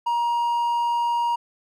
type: tone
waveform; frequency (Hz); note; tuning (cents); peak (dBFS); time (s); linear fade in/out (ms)
triangle; 946; A#5; +25; -18; 0.06-1.36; 10
effects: none